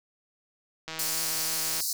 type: click train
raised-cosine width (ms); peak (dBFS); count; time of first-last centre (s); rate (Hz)
0.2; -19; 149; 0.88-1.805; 160
type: high-pass noise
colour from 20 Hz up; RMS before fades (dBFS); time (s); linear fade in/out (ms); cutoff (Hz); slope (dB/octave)
pink; -30; 0.99-1.93; 2; 4200; 96
effects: none